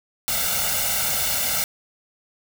white noise with comb filter, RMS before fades -23 dBFS, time 0.28-1.64 s, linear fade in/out 0 ms, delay 1.4 ms, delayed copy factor +0.95, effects none

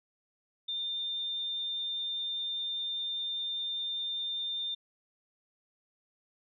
sine tone, 3605 Hz, A7, 41 cents sharp, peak -32 dBFS, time 0.68-4.75 s, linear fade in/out 10 ms, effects none

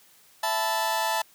sawtooth chord, E suspended fourth, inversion none, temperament just, 659.3 / 879 / 988.9 Hz, E5 / A5 / B5, 0 / -2 / +2 cents, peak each -27 / -22 / -27 dBFS, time 0.43-1.22 s, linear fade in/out 5 ms, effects white hiss -57 dBFS RMS until 1.34 s + high-pass 100 Hz 12 dB/octave

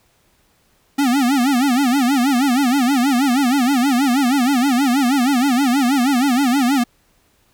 square tone with vibrato, 261.6 Hz, C4, in tune, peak -14 dBFS, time 0.98-6.84 s, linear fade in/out 10 ms, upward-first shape sine, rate 6.3 Hz, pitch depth 170 cents each way, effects pink hiss -59 dBFS RMS until 7.53 s

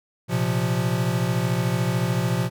square chord, Bb suspended second, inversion none, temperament equal with one note detuned, 116.54 / 130.21 / 174.61 Hz, Bb2 / C3 / F3, 0 / -8 / 0 cents, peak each -26 dBFS, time 0.28-2.5 s, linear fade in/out 50 ms, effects none

